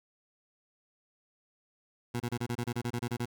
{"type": "tone bursts", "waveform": "20% pulse", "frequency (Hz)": 120, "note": "B2", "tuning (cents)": -49, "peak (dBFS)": -26, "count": 13, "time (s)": [2.14, 3.257], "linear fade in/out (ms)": 10, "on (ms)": 61, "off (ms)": 27, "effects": []}